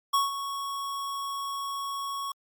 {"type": "tone with ADSR envelope", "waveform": "square", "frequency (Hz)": 1108.7, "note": "C#6", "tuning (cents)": 0, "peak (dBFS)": -21, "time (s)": [0.13, 2.32], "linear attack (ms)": 13, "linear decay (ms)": 160, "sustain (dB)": -11, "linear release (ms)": 4, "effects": ["Opus 48 kbps"]}